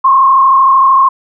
sine tone with frequency modulation, 1072 Hz, C6, 42 cents sharp, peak -4 dBFS, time 0.04-1.09 s, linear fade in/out 10 ms, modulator 33.1 Hz, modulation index 0.99, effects none

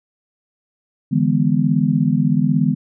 sine chord, E dominant seventh, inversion third, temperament just, 148.33 / 164.81 / 206 / 247.2 Hz, D3 / E3 / G#3 / B3, +18 / 0 / -14 / +2 cents, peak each -19 dBFS, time 1.11-2.75 s, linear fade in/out 20 ms, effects none

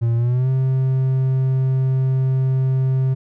triangle tone with pitch glide, 116.54 to 131.57 Hz, A#2 to C3, 0 to +10 cents, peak -13 dBFS, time 0.01-3.15 s, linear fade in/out 20 ms, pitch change +210 cents, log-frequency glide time 0.16-0.49 s, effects none

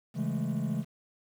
triangle chord, A major seventh, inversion first, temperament just, 137.5 / 165 / 206.2 / 220 Hz, C#3 / E3 / G#3 / A3, -14 / +2 / -12 / 0 cents, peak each -32 dBFS, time 0.14-0.85 s, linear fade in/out 50 ms, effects tanh soft clip ceiling -18 dBFS + 9-bit

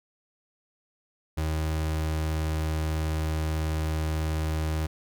35% pulse tone, 78.4 Hz, D#2, 14 cents sharp, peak -24 dBFS, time 1.37-4.87 s, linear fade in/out 10 ms, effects none

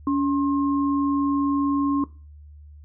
sine tone pair together, 282.5 / 1066.6 Hz, C#4 / C6, +33 / +33 cents, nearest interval octave + major seventh, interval 2300 cents, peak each -19 / -27 dBFS, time 0.07-2.04 s, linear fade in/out 2 ms, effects noise-tail reverb RT60 0.3 s tail -18 dB re dry + added 74 Hz sine -42 dBFS peak until 2.84 s

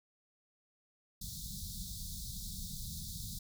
pink band-stop noise, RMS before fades -43 dBFS, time 1.21-3.39 s, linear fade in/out 5 ms, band 210 to 3600 Hz, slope 96 dB/octave, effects none

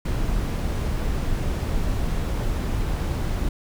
brown noise, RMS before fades -24 dBFS, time 0.05-3.49 s, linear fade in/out 5 ms, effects none

